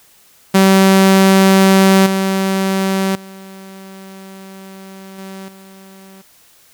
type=tone with level steps; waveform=sawtooth; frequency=192.2 Hz; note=G3; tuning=34 cents flat; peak=-3 / -10 / -29 / -25 / -34 dBFS; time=0.54-6.22 s; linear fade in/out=10 ms; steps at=2.06 / 3.15 / 5.18 / 5.48 s; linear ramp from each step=5 ms; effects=white hiss -49 dBFS RMS until 6.73 s